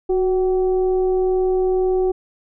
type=tone with frequency modulation; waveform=sine; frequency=370 Hz; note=F#4; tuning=in tune; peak=-15 dBFS; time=0.09-2.12 s; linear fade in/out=10 ms; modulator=391 Hz; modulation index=0.43; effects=none